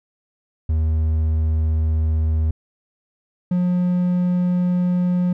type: tone pair in turn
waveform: triangle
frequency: 78.9 / 178.87 Hz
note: D#2 / F3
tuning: +25 / +42 cents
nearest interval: octave + major second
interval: 1417 cents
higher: second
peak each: -14 dBFS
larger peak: neither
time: 0.69-2.51 / 3.51-5.33 s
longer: neither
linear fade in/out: 5 ms
effects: none